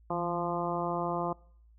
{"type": "harmonic tone with a mistuned harmonic", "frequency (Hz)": 173.5, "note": "F3", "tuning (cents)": -11, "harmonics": [1, 2, 3, 4, 5, 6, 7], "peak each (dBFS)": [-37, -36, -38, -35, -38, -37, -41], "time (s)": [0.1, 1.33], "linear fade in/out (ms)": 5, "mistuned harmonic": 1, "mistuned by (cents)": -54, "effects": ["noise-tail reverb RT60 0.6 s tail -24 dB re dry", "added 56 Hz sine -56 dBFS peak until 1.78 s"]}